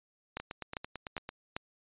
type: two click trains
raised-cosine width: 0.3 ms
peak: -19 / -23 dBFS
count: 4 / 9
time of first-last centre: 0.37-1.565 / 0.4-1.291 s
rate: 2.51 / 8.98 Hz
effects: resampled to 8000 Hz